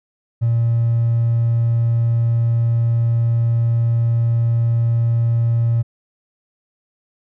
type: tone with hard clipping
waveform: triangle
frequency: 116.54 Hz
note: A#2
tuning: in tune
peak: -14 dBFS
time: 0.41-5.83 s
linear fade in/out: 20 ms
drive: 4 dB
effects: none